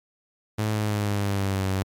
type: tone with pitch glide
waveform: sawtooth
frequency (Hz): 107.3 to 95.59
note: A2 to G2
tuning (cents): -43 to -43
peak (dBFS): -19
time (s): 0.58-1.83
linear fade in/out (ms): 10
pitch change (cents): -200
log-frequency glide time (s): 0.72-1.65
effects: MP3 96 kbps